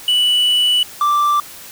triangle tone pair in turn, 2960 / 1174.7 Hz, F#7 / D6, 0 / 0 cents, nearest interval octave + major third, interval 1600 cents, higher first, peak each -10 dBFS, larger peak neither, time 0.08-0.83 / 1.01-1.4 s, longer first, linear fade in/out 2 ms, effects white hiss -36 dBFS RMS until 1.71 s

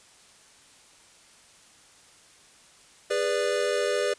square chord, G# diminished, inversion none, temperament equal with one note detuned, 408.4 / 493.9 / 587.3 Hz, G#4 / B4 / D5, -29 / 0 / 0 cents, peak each -29 dBFS, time 3.1-4.14 s, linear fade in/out 10 ms, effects white hiss -55 dBFS RMS until 4.18 s + resampled to 22050 Hz

